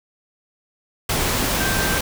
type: tone in noise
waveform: sine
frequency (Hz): 1568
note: G6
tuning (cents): 0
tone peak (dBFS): -25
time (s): 1.6-1.99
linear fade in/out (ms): 5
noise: pink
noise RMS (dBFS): -21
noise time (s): 1.09-2.01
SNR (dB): -7
effects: none